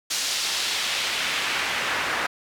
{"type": "noise with band-pass filter sweep", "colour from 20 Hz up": "pink", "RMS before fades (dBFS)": -26, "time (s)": [0.1, 2.27], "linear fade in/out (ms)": 10, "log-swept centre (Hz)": [5300, 1500], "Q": 1.1, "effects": []}